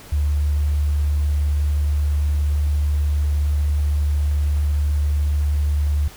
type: tone with sample-and-hold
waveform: sine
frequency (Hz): 73.42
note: D2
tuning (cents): 0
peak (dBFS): -16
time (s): 0.12-6.08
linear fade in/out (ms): 5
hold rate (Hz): 11025
effects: pink hiss -42 dBFS RMS until 6.16 s